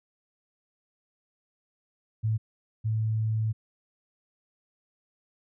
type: tone pair in turn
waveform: sine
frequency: 110 / 110 Hz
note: A2 / A2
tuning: 0 / 0 cents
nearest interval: unison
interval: 0 cents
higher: neither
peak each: -23 / -24 dBFS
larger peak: first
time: 2.23-2.38 / 2.84-3.53 s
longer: second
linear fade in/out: 20 ms
effects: none